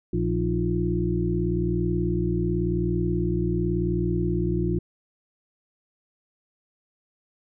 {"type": "harmonic tone with a mistuned harmonic", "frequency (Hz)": 58.27, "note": "A#1", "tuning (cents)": 0, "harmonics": [1, 2, 3, 5, 6], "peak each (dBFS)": [-29, -28, -27, -31, -27], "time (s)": [0.13, 4.79], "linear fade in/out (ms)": 5, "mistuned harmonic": 5, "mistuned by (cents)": 100, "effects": []}